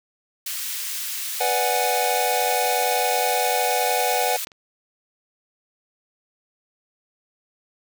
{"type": "high-pass noise", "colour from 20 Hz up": "white", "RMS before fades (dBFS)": -29, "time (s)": [0.46, 4.45], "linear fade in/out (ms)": 5, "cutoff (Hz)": 1900, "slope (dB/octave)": 12}
{"type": "chord", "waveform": "square", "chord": "G# half-diminished seventh", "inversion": "first", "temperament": "equal", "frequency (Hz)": [493.9, 587.3, 740, 830.6], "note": ["B4", "D5", "F#5", "G#5"], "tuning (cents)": [0, 0, 0, 0], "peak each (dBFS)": [-27, -30, -24, -27], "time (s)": [1.4, 4.37], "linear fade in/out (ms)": 10}
{"type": "clicks", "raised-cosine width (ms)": 0.2, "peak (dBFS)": [-22, -30], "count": 2, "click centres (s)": [4.471, 4.518]}
{"effects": []}